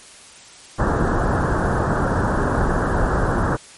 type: low-pass noise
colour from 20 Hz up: pink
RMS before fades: -19 dBFS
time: 0.78-3.57 s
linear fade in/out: 20 ms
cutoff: 1700 Hz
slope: 96 dB/octave
effects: white hiss -43 dBFS RMS until 3.77 s + MP3 48 kbps